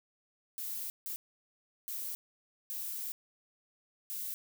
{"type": "noise bursts at uneven times", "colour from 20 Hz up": "violet", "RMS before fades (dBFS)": -39, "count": 5, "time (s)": [[0.58, 0.9], [1.06, 1.16], [1.88, 2.15], [2.7, 3.12], [4.1, 4.34]], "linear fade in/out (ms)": 0, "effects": []}